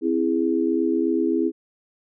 sine chord, C augmented, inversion none, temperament equal with one note detuned, 261.6 / 329.6 / 412.7 Hz, C4 / E4 / G#4, 0 / 0 / -11 cents, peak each -24 / -21 / -25 dBFS, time 0.01-1.52 s, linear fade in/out 50 ms, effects none

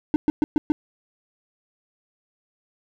triangle tone bursts, 301.6 Hz, D4, 46 cents sharp, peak -13 dBFS, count 5, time 0.14-0.72 s, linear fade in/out 0 ms, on 20 ms, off 120 ms, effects none

